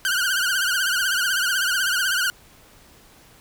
sawtooth tone with vibrato, 1497 Hz, F#6, 20 cents sharp, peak -16 dBFS, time 0.05-2.3 s, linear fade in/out 0 ms, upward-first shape triangle, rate 16 Hz, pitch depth 130 cents each way, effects pink hiss -51 dBFS RMS until 3.4 s

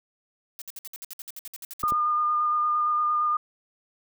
blue noise bursts, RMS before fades -38 dBFS, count 16, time 0.59-1.907 s, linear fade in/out 0 ms, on 27 ms, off 59 ms
sine tone with vibrato, 1214 Hz, D#6, 43 cents flat, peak -21 dBFS, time 1.83-3.37 s, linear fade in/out 5 ms, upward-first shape square, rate 8.7 Hz, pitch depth 11 cents each way
clicks, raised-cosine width 2 ms, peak -22 / -21 dBFS, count 2, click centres 1.837 / 1.922 s
effects none

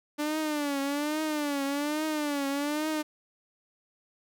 sawtooth tone with vibrato, 293.7 Hz, D4, in tune, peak -24 dBFS, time 0.18-3.03 s, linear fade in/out 20 ms, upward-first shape triangle, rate 1.2 Hz, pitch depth 120 cents each way, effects none

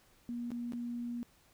sine tone with dropouts, 239 Hz, A#3, 43 cents sharp, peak -36 dBFS, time 0.29-1.23 s, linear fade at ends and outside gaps 0 ms, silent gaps 0.505-0.517 / 0.722-0.734 s, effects pink hiss -66 dBFS RMS until 1.53 s

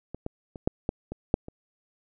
clicks, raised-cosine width 2 ms, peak -22 / -18 / -26 / -9 / -12 / -21 / -6 / -26 dBFS, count 8, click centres 0.146 / 0.264 / 0.558 / 0.675 / 0.891 / 1.12 / 1.341 / 1.484 s, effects none

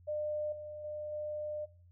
sine tone with level steps, 602 Hz, D5, 43 cents sharp, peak -33 / -42 / -38 / -36 dBFS, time 0.07-1.66 s, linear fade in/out 20 ms, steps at 0.52 / 0.84 / 1.12 s, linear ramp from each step 5 ms, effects noise-tail reverb RT60 0.4 s tail -17 dB re dry + added 88 Hz sine -57 dBFS peak until 1.91 s

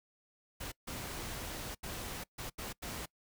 pink noise bursts at uneven times, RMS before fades -42 dBFS, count 6, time 0.6-0.72 / 0.87-1.75 / 1.83-2.24 / 2.38-2.5 / 2.58-2.73 / 2.82-3.06 s, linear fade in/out 10 ms, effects noise-tail reverb RT60 0.1 s tail -23 dB re dry

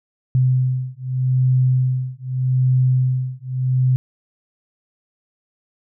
sine beating tone pair, 128.1 / 128.92 Hz, C3 / C3, -36 / -25 cents, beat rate 0.82 Hz, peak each -18 dBFS, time 0.35-3.96 s, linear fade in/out 0 ms, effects none

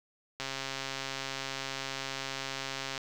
click train, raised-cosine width 0.2 ms, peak -18 dBFS, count 349, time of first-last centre 0.4-2.978 s, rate 135 Hz, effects 8-bit

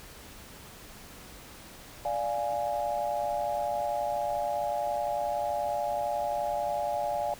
sine chord, D diminished, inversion none, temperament equal, 587.3 / 698.5 / 830.6 Hz, D5 / F5 / Ab5, 0 / 0 / 0 cents, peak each -32 dBFS, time 2.05-7.34 s, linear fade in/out 2 ms, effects pink hiss -48 dBFS RMS until 7.39 s

